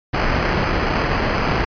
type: noise with sample-and-hold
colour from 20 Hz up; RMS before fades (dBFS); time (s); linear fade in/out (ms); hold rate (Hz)
pink; -19; 0.13-1.65; 10; 3675
effects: resampled to 11025 Hz